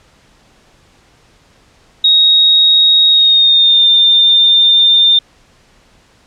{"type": "tone with pitch glide", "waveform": "sine", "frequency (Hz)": [3766, 3606], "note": ["A#7", "A7"], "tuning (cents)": [17, 42], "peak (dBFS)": -5, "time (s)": [2.04, 5.19], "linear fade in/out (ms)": 5, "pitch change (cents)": -75, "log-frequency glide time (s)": [3.09, 3.86], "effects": ["pink hiss -49 dBFS RMS until 6.26 s", "low-pass 7000 Hz 12 dB/octave"]}